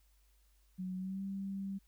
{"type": "tone with pitch glide", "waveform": "sine", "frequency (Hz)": [185, 195.32], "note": ["F#3", "G3"], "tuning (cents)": [0, -6], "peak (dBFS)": -37, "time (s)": [0.78, 1.79], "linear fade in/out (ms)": 20, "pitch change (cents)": 94, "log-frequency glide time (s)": [0.97, 1.22], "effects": ["added 50 Hz sine -66 dBFS peak until 1.87 s", "white hiss -75 dBFS RMS until 1.87 s"]}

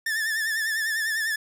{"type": "tone with vibrato", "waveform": "45% pulse", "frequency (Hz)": 1760, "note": "A6", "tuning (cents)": 0, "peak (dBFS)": -24, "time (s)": [0.06, 1.36], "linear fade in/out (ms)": 5, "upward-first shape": "sine", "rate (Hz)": 10, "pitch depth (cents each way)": 67, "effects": []}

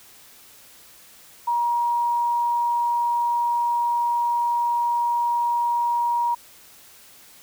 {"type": "tone", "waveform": "sine", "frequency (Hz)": 950, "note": "A#5", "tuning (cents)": 33, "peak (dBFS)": -19, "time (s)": [1.47, 6.35], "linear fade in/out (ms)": 10, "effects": ["white hiss -49 dBFS RMS until 7.42 s"]}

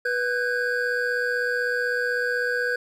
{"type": "tone cluster", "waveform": "triangle", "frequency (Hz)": [489.4, 1508, 1624], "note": ["B4", "F#6", "G#6"], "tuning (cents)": [-16, 32, -39], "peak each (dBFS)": -25, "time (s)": [0.05, 2.76], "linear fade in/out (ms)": 5, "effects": []}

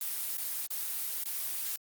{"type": "noise with dropouts", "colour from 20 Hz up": "blue", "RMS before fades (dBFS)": -35, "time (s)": [0.01, 1.76], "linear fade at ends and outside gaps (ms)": 2, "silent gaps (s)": [[0.371, 0.381], [0.666, 0.704], [1.238, 1.256]], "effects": ["Opus 32 kbps"]}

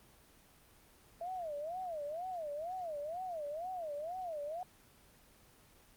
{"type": "tone with vibrato", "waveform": "sine", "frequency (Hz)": 658, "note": "E5", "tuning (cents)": -3, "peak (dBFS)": -38, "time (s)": [1.21, 4.63], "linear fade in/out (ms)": 2, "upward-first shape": "sine", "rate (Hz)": 2.1, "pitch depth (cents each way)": 230, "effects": ["pink hiss -63 dBFS RMS until 5.96 s", "Opus 24 kbps"]}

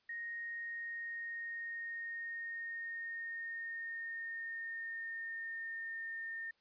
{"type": "tone with pitch glide", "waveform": "sine", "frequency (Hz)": [1864.7, 1821.1], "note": ["A#6", "A#6"], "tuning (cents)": [0, -41], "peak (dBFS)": -40, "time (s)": [0.09, 6.51], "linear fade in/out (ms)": 5, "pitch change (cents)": -41, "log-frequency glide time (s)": [0.34, 6.1], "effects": ["white hiss -75 dBFS RMS until 6.6 s", "resampled to 11025 Hz"]}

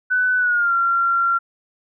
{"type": "tone with pitch glide", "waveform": "sine", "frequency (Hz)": [1499, 1374.6], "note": ["F#6", "F6"], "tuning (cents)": [22, -28], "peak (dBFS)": -15, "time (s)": [0.1, 1.39], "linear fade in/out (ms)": 20, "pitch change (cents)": -150, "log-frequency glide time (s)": [0.38, 0.73], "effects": []}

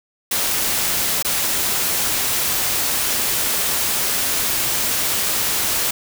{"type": "noise with dropouts", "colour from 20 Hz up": "white", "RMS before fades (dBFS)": -20, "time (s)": [0.31, 5.91], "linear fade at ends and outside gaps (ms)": 5, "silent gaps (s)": [1.226, 1.247], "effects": []}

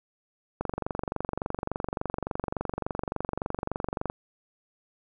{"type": "click train", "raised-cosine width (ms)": 1, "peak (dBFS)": -15, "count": 83, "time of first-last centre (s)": [0.61, 4.099], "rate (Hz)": 23.5, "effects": []}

